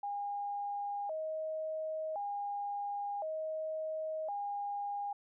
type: tone with vibrato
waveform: sine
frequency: 715 Hz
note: F5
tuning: 41 cents sharp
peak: -35 dBFS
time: 0.03-5.13 s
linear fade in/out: 5 ms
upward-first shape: square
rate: 0.47 Hz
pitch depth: 220 cents each way
effects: none